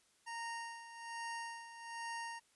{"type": "tone with tremolo", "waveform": "25% pulse", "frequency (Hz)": 927, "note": "A#5", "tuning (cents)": -10, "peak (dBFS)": -37, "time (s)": [0.26, 2.4], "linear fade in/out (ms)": 20, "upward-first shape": "sine", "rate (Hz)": 1.2, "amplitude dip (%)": 70, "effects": ["white hiss -72 dBFS RMS until 2.55 s", "resampled to 24000 Hz"]}